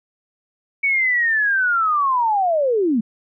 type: linear sweep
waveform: sine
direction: down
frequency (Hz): 2254 to 205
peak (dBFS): -15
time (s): 0.83-3.01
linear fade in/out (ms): 10
effects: none